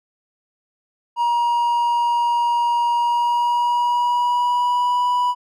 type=tone with pitch glide; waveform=triangle; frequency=950 to 982.9 Hz; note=A#5 to B5; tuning=+33 to -9 cents; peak=-14 dBFS; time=1.16-5.35 s; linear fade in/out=50 ms; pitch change=+58 cents; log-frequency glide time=2.95-5.08 s; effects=none